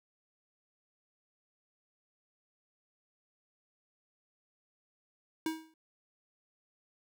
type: tone with exponential decay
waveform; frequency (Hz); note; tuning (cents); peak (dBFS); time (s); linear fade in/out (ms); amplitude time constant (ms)
square; 319.3; D#4; +45; -29; 5.46-5.74; 2; 60
effects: none